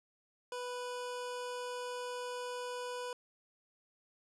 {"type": "tone", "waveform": "25% pulse", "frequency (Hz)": 493.9, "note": "B4", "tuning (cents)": 0, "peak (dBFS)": -35, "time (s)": [0.52, 3.13], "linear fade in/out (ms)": 2, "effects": ["resampled to 24000 Hz"]}